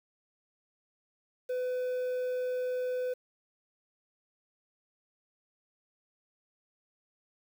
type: tone with quantisation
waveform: triangle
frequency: 503 Hz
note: B4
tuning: 32 cents sharp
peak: -28 dBFS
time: 1.49-3.14 s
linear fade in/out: 10 ms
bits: 9
effects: none